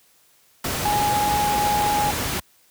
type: tone in noise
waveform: sine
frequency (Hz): 830.6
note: G#5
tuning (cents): 0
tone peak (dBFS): -19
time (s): 0.85-2.11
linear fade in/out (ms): 5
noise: pink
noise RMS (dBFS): -25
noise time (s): 0.64-2.4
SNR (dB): +3
effects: white hiss -58 dBFS RMS until 2.7 s + high-pass 60 Hz 12 dB/octave